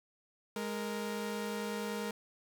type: tone pair together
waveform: sawtooth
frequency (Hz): 207.9 / 466.2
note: G#3 / A#4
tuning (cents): +2 / 0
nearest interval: octave + major second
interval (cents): 1398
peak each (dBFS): -34 / -35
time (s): 0.56-2.11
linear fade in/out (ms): 2
effects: none